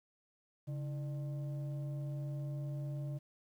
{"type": "tone with frequency modulation", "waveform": "sine", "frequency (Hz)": 140.8, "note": "C#3", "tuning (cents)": 27, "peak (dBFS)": -36, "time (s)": [0.67, 3.19], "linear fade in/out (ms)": 20, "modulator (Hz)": 460, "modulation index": 0.36, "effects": ["tanh soft clip ceiling -32 dBFS", "11-bit"]}